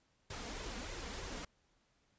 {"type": "noise with flanger", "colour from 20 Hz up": "pink", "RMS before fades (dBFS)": -44, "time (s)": [0.3, 1.45], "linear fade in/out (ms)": 5, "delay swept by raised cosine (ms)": [1.9, 4.3], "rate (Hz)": 3.2, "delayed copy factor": 0.6, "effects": ["pink hiss -75 dBFS RMS until 2.18 s", "resampled to 16000 Hz"]}